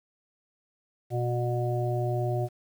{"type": "harmonic tone", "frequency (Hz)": 121.5, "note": "B2", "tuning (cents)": -28, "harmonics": [1, 3, 5, 6], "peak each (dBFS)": [-27, -32, -34, -35], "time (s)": [1.1, 2.49], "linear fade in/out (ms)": 50, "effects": ["9-bit"]}